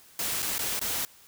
white noise with dropouts, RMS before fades -30 dBFS, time 0.19-1.05 s, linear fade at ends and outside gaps 2 ms, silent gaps 0.422-0.426 / 0.582-0.591 / 0.794-0.813 s, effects white hiss -55 dBFS RMS until 1.27 s

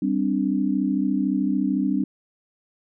sine chord, G suspended fourth, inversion none, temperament equal with one note detuned, 196 / 260 / 293.7 Hz, G3 / C4 / D4, 0 / -11 / 0 cents, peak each -24 dBFS, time 0.02-2.04 s, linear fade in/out 5 ms, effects none

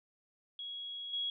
sine tone with level steps, 3322 Hz, G#7, in tune, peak -40 / -33 dBFS, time 0.59-1.3 s, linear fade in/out 2 ms, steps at 1.13 s, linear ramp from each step 5 ms, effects none

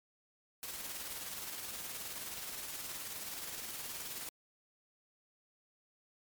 white noise with tremolo, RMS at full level -42 dBFS, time 0.63-4.29 s, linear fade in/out 0 ms, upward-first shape square, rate 19 Hz, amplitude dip 30%, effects MP3 96 kbps

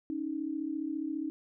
sine tone pair together, 279.5 / 314.2 Hz, C#4 / D#4, +14 / +17 cents, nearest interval major second, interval 203 cents, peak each -36 / -34 dBFS, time 0.1-1.3 s, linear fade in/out 0 ms, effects none

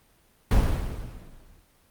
brown noise with exponential decay, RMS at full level -17 dBFS, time 0.51-1.62 s, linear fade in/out 2 ms, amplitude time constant 240 ms, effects pink hiss -62 dBFS RMS until 1.9 s + Opus 32 kbps

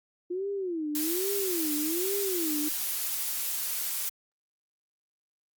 sine tone with vibrato, 345.5 Hz, F4, 19 cents flat, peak -29 dBFS, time 0.3-2.69 s, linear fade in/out 10 ms, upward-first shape sine, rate 1.2 Hz, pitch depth 260 cents each way
blue noise, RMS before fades -31 dBFS, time 0.95-4.09 s, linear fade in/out 2 ms
effects Opus 32 kbps

